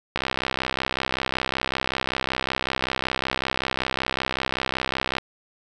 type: click train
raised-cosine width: 0.3 ms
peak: -7 dBFS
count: 329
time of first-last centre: 0.16-5.183 s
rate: 65.3 Hz
effects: none

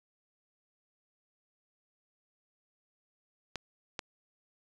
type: clicks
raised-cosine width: 0.2 ms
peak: -18 dBFS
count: 2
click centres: 3.557 / 3.992 s
effects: resampled to 22050 Hz

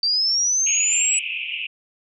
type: linear sweep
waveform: sine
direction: up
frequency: 4616 to 7902 Hz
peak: -17 dBFS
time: 0.03-1.19 s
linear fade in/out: 2 ms
type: band-pass noise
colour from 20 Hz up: pink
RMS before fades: -28 dBFS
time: 0.66-1.67 s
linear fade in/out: 10 ms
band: 2400 to 2900 Hz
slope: 96 dB/octave
effects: none

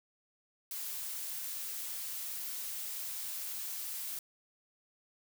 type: noise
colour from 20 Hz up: blue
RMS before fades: -40 dBFS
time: 0.71-4.19 s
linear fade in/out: 2 ms
effects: none

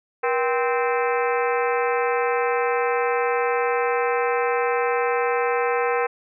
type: harmonic tone with a mistuned harmonic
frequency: 260 Hz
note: C4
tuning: 11 cents flat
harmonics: 2 / 3 / 4 / 5 / 6 / 7 / 8 / 9 / 10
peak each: -22 / -26 / -28 / -30 / -32 / -33 / -34 / -35 / -36 dBFS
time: 0.23-6.07 s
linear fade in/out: 10 ms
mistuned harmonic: 2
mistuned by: -140 cents
effects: none

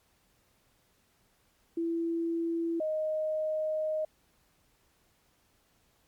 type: tone pair in turn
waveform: sine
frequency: 333.7 / 622.2 Hz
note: E4 / D#5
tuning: +21 / 0 cents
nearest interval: major seventh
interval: 1079 cents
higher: second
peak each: -28 dBFS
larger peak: neither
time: 1.77-2.8 / 2.8-4.05 s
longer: second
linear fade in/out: 5 ms
effects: pink hiss -69 dBFS RMS until 6.07 s + MP3 96 kbps

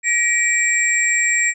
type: tone cluster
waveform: sine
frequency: 1903 / 2326 / 7560 Hz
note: A#6 / D7 / A#8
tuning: +35 / -17 / +23 cents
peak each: -19 dBFS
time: 0.03-1.54 s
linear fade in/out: 50 ms
effects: none

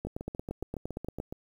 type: two click trains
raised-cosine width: 2 ms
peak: -24 / -21 dBFS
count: 10 / 11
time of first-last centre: 0.07-1.325 / 0.05-1.201 s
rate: 7.17 / 8.69 Hz
effects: 9-bit

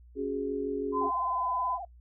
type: chord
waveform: sine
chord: C# suspended fourth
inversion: none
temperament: just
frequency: 277.2 / 369.6 / 415.8 Hz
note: C#4 / F#4 / G#4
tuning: 0 / -2 / +2 cents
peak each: -34 / -36 / -32 dBFS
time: 0.15-1.11 s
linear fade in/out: 50 ms
type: tone with pitch glide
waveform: sine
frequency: 1023 to 1008.9 Hz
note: C6 to B5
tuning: -39 to +37 cents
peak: -28 dBFS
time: 0.92-1.79 s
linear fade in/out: 50 ms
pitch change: -24 cents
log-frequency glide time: 1.22-1.49 s
type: tone with vibrato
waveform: sine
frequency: 742 Hz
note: F#5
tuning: 5 cents sharp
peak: -36 dBFS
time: 1.01-1.85 s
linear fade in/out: 5 ms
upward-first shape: sine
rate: 19 Hz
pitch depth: 140 cents each way
effects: noise-tail reverb RT60 0.1 s tail -24 dB re dry + added 60 Hz sine -51 dBFS peak until 2 s

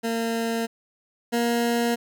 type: tone pair in turn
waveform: 20% pulse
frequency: 228.9 / 235.9 Hz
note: A#3 / A#3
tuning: -31 / +21 cents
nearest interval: minor second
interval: 52 cents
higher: second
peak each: -19 / -16 dBFS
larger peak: second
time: 0.03-0.67 / 1.32-1.96 s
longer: neither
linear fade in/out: 20 ms
effects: none

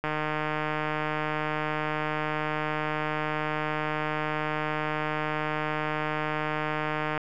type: click train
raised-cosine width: 0.5 ms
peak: -14 dBFS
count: 1093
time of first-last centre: 0.04-7.177 s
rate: 153 Hz
effects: none

